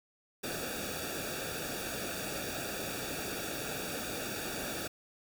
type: noise with comb filter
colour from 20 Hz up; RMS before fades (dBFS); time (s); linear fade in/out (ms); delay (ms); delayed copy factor
pink; -38; 0.43-4.88; 10; 0.97; -0.9
effects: none